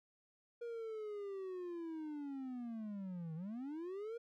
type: linear two-way sweep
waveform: triangle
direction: down then up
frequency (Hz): 476.6 to 155.56 to 476.6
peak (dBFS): -40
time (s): 0.61-4.18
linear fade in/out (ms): 10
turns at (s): 3.35
effects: none